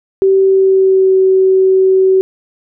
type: tone with pitch glide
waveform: sine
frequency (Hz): 385.6 to 379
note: G4 to F#4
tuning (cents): -28 to +42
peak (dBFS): -6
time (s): 0.22-2.21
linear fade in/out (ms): 0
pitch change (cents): -30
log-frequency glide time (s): 0.39-1.16
effects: none